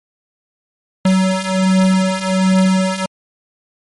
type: beating tone pair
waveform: square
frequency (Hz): 187.4 / 188.7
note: F#3 / F#3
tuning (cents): +22 / +34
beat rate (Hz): 1.3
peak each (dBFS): -17 / -14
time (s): 1.05-3.06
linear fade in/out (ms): 5
effects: MP3 48 kbps